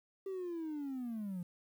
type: linear sweep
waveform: triangle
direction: down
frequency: 392 to 171.1 Hz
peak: -35 dBFS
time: 0.26-1.43 s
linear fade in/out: 5 ms
effects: tanh soft clip ceiling -33 dBFS + 11-bit